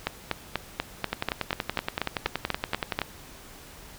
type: two click trains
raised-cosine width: 0.3 ms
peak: -9 / -10 dBFS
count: 13 / 21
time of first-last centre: 0.07-2.99 / 1.13-3.017 s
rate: 4.11 / 10.6 Hz
effects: pink hiss -47 dBFS RMS until 3.98 s